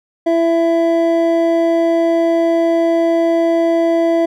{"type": "tone pair together", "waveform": "triangle", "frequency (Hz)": [334.2, 665], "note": ["E4", "E5"], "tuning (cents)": [24, 15], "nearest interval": "octave", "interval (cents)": 1191, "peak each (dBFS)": -12, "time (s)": [0.26, 4.26], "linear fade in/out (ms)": 10, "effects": []}